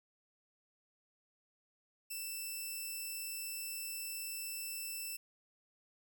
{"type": "tone", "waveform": "5% pulse", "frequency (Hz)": 2659, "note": "E7", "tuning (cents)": 14, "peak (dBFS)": -31, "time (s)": [2.1, 5.17], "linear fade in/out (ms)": 10, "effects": []}